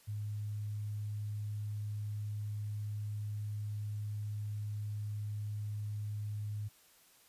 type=tone; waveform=sine; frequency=104.8 Hz; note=G#2; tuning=16 cents sharp; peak=-36 dBFS; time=0.07-6.69 s; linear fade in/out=20 ms; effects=white hiss -64 dBFS RMS until 7.28 s + resampled to 32000 Hz